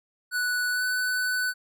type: tone with pitch glide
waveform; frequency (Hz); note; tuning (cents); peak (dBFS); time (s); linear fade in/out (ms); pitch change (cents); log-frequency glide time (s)
square; 1480 to 1498.1; F#6 to F#6; 0 to +21; -25; 0.31-1.54; 50; +21; 0.71-0.83
effects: none